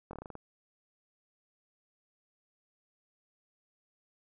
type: slowing click train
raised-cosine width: 1 ms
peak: -29 dBFS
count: 8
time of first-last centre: 0.11-0.353 s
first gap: 22 ms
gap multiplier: 1.15
effects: none